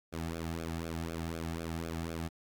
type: tone with flanger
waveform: sawtooth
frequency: 82.41 Hz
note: E2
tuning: in tune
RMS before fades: -38 dBFS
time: 0.12-2.29 s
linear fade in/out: 20 ms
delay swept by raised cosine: 1 to 2.1 ms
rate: 4 Hz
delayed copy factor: -0.95
effects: Opus 48 kbps